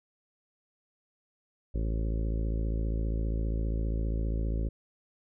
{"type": "harmonic tone", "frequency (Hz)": 55, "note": "A1", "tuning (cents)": 0, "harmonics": [1, 2, 3, 4, 5, 6, 7, 8, 9, 10], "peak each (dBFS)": [-28, -37, -40, -43, -43, -45, -46, -49, -51, -49], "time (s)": [1.74, 4.69], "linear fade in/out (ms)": 10, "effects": []}